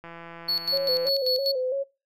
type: click train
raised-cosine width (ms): 0.5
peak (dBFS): -27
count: 177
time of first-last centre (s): 0.04-1.088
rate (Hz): 168
type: tone with tremolo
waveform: triangle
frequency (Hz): 4400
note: C#8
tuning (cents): -14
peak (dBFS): -21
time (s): 0.48-1.52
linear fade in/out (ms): 10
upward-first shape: square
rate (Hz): 5.1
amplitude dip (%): 75
type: tone with vibrato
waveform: sine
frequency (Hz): 530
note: C5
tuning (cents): +22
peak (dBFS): -24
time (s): 0.72-1.84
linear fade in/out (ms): 20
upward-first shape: square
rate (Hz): 3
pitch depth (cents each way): 65
effects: noise-tail reverb RT60 0.3 s tail -24 dB re dry